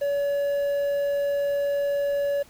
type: tone with quantisation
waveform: triangle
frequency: 568 Hz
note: C#5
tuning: 42 cents sharp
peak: -20 dBFS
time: 0.01-2.43 s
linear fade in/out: 10 ms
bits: 8
effects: pink hiss -53 dBFS RMS until 2.49 s